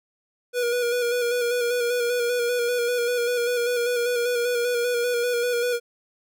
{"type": "tone with vibrato", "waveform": "square", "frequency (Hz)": 483.1, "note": "B4", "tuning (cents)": -38, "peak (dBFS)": -22, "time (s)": [0.53, 5.8], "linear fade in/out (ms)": 50, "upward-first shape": "square", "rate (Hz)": 5.1, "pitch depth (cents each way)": 28, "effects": []}